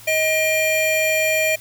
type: tone pair together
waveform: square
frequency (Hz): 630 / 2392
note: D#5 / D7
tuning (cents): +21 / +31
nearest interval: octave + major seventh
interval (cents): 2310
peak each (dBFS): -20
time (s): 0.07-1.56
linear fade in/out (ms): 10
effects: added 111 Hz sine -48 dBFS peak until 1.6 s + white hiss -43 dBFS RMS until 1.6 s